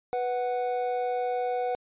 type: tone pair together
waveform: triangle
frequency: 493.9 / 740 Hz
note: B4 / F#5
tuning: 0 / 0 cents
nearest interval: perfect fifth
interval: 700 cents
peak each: -27 dBFS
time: 0.13-1.75 s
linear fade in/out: 0 ms
effects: resampled to 8000 Hz